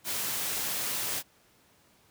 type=noise; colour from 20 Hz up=white; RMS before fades=-32 dBFS; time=0.04-1.23 s; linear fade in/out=50 ms; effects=pink hiss -63 dBFS RMS until 2.1 s + high-pass 80 Hz 12 dB/octave